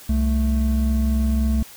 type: tone pair together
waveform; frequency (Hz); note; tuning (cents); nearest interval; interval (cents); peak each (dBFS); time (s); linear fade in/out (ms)
triangle; 65.41 / 219.9; C2 / A3; 0 / -1; octave + major sixth; 2099; -16 / -20; 0.09-1.63; 5
effects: white hiss -43 dBFS RMS until 1.76 s